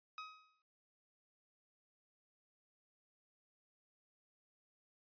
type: tone with exponential decay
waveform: sawtooth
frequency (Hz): 1265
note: D#6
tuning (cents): +28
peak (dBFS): -39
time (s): 0.18-0.62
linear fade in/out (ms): 1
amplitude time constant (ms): 95
effects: resampled to 11025 Hz